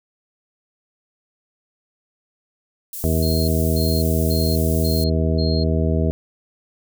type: high-pass noise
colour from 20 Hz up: white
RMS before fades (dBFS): -31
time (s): 2.93-5.04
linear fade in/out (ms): 2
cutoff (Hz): 8800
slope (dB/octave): 12
type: harmonic tone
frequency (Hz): 80.1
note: E2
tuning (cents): -49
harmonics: 1 / 2 / 3 / 4 / 5 / 6 / 8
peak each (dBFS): -19 / -22 / -25 / -29 / -27 / -29 / -28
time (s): 3.04-6.11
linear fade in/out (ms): 0
type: tone bursts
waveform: sine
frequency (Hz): 4226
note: C8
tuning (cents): +16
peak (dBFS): -28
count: 5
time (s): 3.22-5.64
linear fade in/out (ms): 10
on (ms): 260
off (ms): 280
effects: none